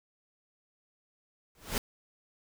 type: noise with exponential growth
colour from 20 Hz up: pink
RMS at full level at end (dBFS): -27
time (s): 1.55-1.78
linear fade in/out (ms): 1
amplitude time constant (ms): 49
effects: none